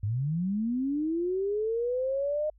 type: linear sweep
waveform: sine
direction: up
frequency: 96 to 617 Hz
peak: -26 dBFS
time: 0.03-2.5 s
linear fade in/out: 5 ms
effects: added 50 Hz sine -56 dBFS peak until 2.58 s